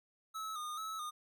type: tone with vibrato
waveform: square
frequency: 1260 Hz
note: D#6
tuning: 21 cents sharp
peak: -40 dBFS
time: 0.34-1.11 s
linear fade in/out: 20 ms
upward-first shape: square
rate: 2.3 Hz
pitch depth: 52 cents each way
effects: none